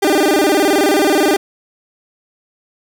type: tone with vibrato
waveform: 30% pulse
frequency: 346.6 Hz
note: F4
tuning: 13 cents flat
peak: -8 dBFS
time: 0.02-1.37 s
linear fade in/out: 10 ms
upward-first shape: square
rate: 19 Hz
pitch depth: 240 cents each way
effects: none

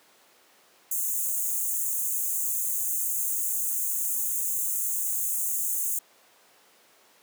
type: high-pass noise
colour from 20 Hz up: white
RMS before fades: -28 dBFS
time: 0.91-5.99 s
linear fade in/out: 5 ms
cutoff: 6400 Hz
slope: 96 dB/octave
effects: pink hiss -58 dBFS RMS until 7.22 s + high-pass 400 Hz 12 dB/octave

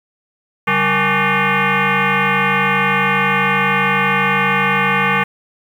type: tone with frequency modulation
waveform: sine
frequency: 468.8 Hz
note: A#4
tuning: 10 cents sharp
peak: -12 dBFS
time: 0.67-5.24 s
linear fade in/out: 10 ms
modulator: 330 Hz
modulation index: 6.4
effects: 7-bit

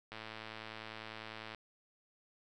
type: click train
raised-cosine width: 0.3 ms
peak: -29 dBFS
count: 158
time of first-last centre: 0.12-1.547 s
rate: 110 Hz
effects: none

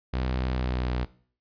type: tone with pitch glide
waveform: sawtooth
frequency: 63.5 to 61.62 Hz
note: B1 to B1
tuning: +49 to -3 cents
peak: -22 dBFS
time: 0.13-1.05 s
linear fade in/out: 10 ms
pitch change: -52 cents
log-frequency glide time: 0.47-0.93 s
effects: noise-tail reverb RT60 0.5 s tail -19 dB re dry + resampled to 11025 Hz

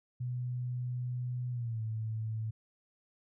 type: tone with pitch glide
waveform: sine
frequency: 124 to 110.47 Hz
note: B2 to A2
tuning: +7 to +7 cents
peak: -33 dBFS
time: 0.2-2.51 s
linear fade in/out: 10 ms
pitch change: -200 cents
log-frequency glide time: 1.51-1.81 s
effects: none

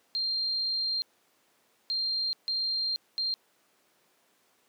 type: tone bursts at uneven times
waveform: sine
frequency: 4186 Hz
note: C8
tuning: in tune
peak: -27 dBFS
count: 4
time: 0.15-1.02 / 1.9-2.33 / 2.48-2.96 / 3.18-3.34 s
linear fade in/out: 0 ms
effects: pink hiss -67 dBFS RMS until 4.68 s + high-pass 300 Hz 12 dB/octave

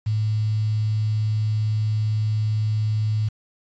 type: tone with quantisation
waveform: sine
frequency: 107.8 Hz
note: A2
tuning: 35 cents flat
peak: -19 dBFS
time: 0.06-3.29 s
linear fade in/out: 10 ms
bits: 7
effects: resampled to 16000 Hz

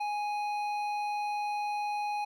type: tone with hard clipping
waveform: sine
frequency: 830.6 Hz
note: G#5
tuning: in tune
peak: -32 dBFS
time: 0-2.25 s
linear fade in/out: 10 ms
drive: 9 dB
effects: none

